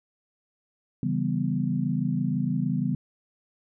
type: chord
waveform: sine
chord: C# half-diminished seventh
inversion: none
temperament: equal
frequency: 138.59 / 164.81 / 196 / 246.9 Hz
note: C#3 / E3 / G3 / B3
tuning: 0 / 0 / 0 / 0 cents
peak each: -29 dBFS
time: 1.03-2.95 s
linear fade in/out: 2 ms
effects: none